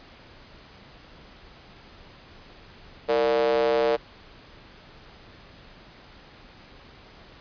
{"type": "tone with high-pass filter", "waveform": "square", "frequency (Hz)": 65.41, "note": "C2", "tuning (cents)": 0, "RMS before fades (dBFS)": -22, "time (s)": [3.08, 3.97], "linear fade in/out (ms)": 20, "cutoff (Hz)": 510, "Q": 9.7, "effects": ["pink hiss -49 dBFS RMS until 7.4 s", "resampled to 11025 Hz"]}